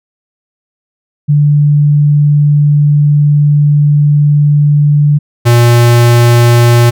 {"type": "tone pair in turn", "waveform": ["sine", "square"], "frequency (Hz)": [146.83, 119.3], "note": ["D3", "A#2"], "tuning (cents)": [0, 41], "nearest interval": "major third", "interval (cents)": 359, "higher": "first", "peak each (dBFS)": -4, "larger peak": "neither", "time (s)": [[1.28, 5.19], [5.45, 6.91]], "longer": "first", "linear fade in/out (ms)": 20, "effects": []}